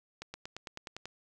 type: accelerating click train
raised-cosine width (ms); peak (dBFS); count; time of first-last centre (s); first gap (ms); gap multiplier
0.2; -24; 9; 0.22-1.056; 120; 0.96
effects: none